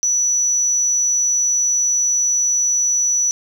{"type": "tone", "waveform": "sine", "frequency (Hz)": 5920, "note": "F#8", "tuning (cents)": 0, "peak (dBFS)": -13, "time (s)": [0.03, 3.31], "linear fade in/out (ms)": 0, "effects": ["tanh soft clip ceiling -11 dBFS", "8-bit"]}